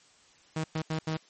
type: tone bursts at uneven times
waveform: sawtooth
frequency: 158.2 Hz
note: D#3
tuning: 29 cents sharp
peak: -25 dBFS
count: 4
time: 0.56-0.64 / 0.75-0.82 / 0.9-0.99 / 1.07-1.17 s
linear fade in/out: 5 ms
effects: white hiss -60 dBFS RMS until 1.29 s + MP3 32 kbps